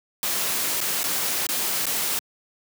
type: noise with dropouts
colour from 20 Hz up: white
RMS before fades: -25 dBFS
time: 0.23-2.19 s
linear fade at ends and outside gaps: 1 ms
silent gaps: 0.805-0.812 / 1.032-1.04 / 1.468-1.489 / 1.856-1.866 s
effects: high-pass 150 Hz 12 dB/octave